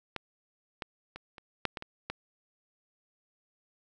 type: clicks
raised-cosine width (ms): 0.3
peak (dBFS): -18 / -19 / -26 / -30 / -11 / -20 / -24 / -18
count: 8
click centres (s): 0.163 / 0.822 / 1.16 / 1.382 / 1.653 / 1.772 / 1.824 / 2.1
effects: none